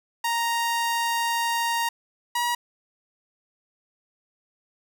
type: tone pair in turn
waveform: sawtooth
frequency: 932.3 / 959.1 Hz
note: A#5 / A#5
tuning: 0 / +49 cents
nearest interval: unison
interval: 49 cents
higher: second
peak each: -19 dBFS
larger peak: neither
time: 0.24-1.89 / 2.35-2.55 s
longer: first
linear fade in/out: 5 ms
effects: none